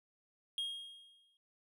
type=tone with exponential decay; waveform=triangle; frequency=3253 Hz; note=G#7; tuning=37 cents flat; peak=-32 dBFS; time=0.58-1.37 s; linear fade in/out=1 ms; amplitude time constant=170 ms; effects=none